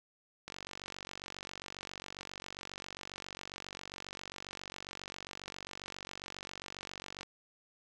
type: click train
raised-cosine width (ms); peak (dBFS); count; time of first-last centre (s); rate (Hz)
0.2; -25; 321; 0.48-7.231; 47.4
effects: none